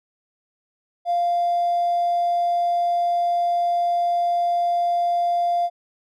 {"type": "tone with hard clipping", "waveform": "triangle", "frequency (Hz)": 696, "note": "F5", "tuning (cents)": -6, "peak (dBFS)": -18, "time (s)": [1.05, 5.7], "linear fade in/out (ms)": 50, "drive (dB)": 3, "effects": []}